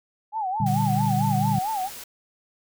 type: tone with vibrato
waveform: sine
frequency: 811 Hz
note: G#5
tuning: 41 cents flat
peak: -24 dBFS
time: 0.32-1.9 s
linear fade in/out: 50 ms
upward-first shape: sine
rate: 4.5 Hz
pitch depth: 170 cents each way
type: chord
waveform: sine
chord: G minor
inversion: first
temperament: just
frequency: 117.6 / 147 / 196 Hz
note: Bb2 / D3 / G3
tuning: +16 / +2 / 0 cents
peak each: -25 dBFS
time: 0.6-1.59 s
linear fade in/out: 5 ms
type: noise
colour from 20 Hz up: white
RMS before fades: -39 dBFS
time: 0.66-2.04 s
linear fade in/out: 5 ms
effects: none